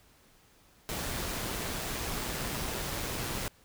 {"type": "noise with amplitude modulation", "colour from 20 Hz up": "pink", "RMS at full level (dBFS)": -34, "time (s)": [0.89, 3.48], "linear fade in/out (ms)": 0, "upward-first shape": "sine", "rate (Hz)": 122, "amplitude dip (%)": 25, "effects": ["pink hiss -62 dBFS RMS until 3.64 s"]}